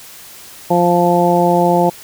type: harmonic tone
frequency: 174.61 Hz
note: F3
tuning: in tune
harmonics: 1 / 2 / 3 / 4 / 5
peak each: -16 / -16 / -16 / -16 / -16 dBFS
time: 0.7-1.9 s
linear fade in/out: 10 ms
effects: white hiss -37 dBFS RMS until 2.03 s